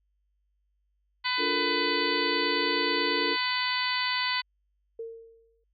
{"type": "harmonic tone", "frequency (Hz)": 501, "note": "B4", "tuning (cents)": 25, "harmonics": [2, 3, 4, 5, 6, 7, 8, 9], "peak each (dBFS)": [-32, -36, -31, -37, -35, -37, -37, -33], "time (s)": [1.24, 4.42], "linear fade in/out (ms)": 20}
{"type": "chord", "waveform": "sine", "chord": "Bb major seventh", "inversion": "first", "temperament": "just", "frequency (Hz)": [291.4, 349.6, 437, 466.2], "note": ["D4", "F4", "A4", "Bb4"], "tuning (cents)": [-13, 2, -12, 0], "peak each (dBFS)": -34, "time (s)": [1.37, 3.37], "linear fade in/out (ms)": 50}
{"type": "tone with exponential decay", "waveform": "sine", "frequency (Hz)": 455.6, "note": "A#4", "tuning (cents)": -40, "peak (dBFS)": -32, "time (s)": [4.99, 5.64], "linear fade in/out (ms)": 5, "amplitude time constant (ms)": 140}
{"effects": ["added 50 Hz sine -70 dBFS peak until 5.73 s"]}